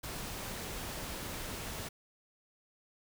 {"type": "noise", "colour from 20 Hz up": "pink", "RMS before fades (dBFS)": -41, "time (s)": [0.03, 1.89], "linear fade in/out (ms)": 10, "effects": []}